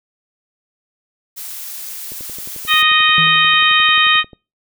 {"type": "noise", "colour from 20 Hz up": "blue", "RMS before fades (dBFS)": -29, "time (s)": [1.36, 2.83], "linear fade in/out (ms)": 20}
{"type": "click train", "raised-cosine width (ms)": 2, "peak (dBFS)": -24, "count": 26, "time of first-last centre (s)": [2.12, 4.332], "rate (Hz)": 11.3}
{"type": "harmonic tone", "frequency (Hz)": 621, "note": "D#5", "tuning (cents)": -3, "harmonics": [2, 3, 4, 5, 6], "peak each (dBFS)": [-16, -16, -16, -16, -16], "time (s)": [2.67, 4.24], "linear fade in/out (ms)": 50}
{"type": "tone with exponential decay", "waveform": "triangle", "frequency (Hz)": 161.5, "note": "E3", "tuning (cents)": -35, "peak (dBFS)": -18, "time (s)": [3.18, 3.87], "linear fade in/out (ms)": 2, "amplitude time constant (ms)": 150}
{"effects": ["noise-tail reverb RT60 0.3 s tail -25 dB re dry"]}